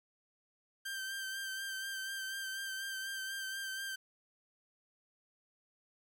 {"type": "tone with vibrato", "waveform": "sawtooth", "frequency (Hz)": 1568, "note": "G6", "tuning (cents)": 0, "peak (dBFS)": -35, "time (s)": [0.85, 3.96], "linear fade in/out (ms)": 10, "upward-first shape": "sine", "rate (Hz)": 4.1, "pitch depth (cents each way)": 27, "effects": ["11-bit"]}